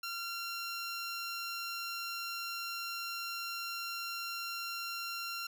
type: tone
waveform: 15% pulse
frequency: 1375 Hz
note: F6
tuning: 27 cents flat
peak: -31 dBFS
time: 0.03-5.47 s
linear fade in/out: 5 ms
effects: none